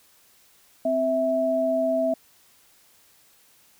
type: tone pair together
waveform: sine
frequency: 259.9 / 654.9 Hz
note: C4 / E5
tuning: -11 / -11 cents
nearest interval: octave + major third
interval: 1600 cents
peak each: -27 / -21 dBFS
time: 0.85-2.14 s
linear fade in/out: 5 ms
effects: white hiss -58 dBFS RMS until 3.79 s